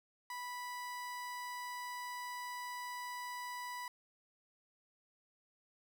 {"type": "tone", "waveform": "30% pulse", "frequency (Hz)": 985, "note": "B5", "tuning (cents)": -5, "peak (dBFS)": -39, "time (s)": [0.3, 3.88], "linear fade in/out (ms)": 2, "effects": []}